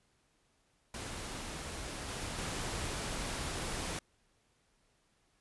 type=noise with level steps; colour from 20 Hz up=pink; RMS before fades=-42 / -40 / -38 dBFS; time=0.94-3.99 s; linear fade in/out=2 ms; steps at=2.08 / 2.38 s; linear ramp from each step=10 ms; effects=pink hiss -73 dBFS RMS until 5.4 s + resampled to 24000 Hz